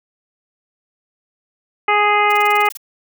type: harmonic tone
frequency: 415.3 Hz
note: G#4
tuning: in tune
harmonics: 1 / 2 / 3 / 4 / 5 / 6 / 7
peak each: -21 / -16 / -17 / -29 / -18 / -23 / -29 dBFS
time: 1.88-2.69 s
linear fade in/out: 5 ms
type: noise bursts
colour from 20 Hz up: blue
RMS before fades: -31 dBFS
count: 10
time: 2.3-2.773 s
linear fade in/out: 5 ms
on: 23 ms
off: 27 ms
effects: none